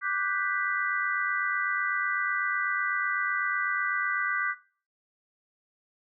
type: chord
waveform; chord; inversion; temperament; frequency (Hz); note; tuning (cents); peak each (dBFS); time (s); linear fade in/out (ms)
sine; G major seventh; second; equal; 1174.7 / 1480 / 1568 / 1975.5; D6 / F#6 / G6 / B6; 0 / 0 / 0 / 0; -32; 0.01-4.55; 50
effects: noise-tail reverb RT60 0.4 s tail -17 dB re dry